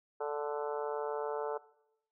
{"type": "harmonic tone with a mistuned harmonic", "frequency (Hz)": 146.83, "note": "D3", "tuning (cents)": 0, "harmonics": [3, 4, 5, 6, 7, 8, 9, 10], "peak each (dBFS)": [-36, -40, -44, -41, -47, -52, -46, -53], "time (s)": [0.2, 1.58], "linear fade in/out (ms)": 10, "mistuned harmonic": 10, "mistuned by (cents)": 20, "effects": ["noise-tail reverb RT60 0.8 s tail -20 dB re dry"]}